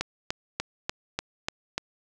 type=click train; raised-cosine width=0.2 ms; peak=-10 dBFS; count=7; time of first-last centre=0.01-1.78 s; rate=3.39 Hz; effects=none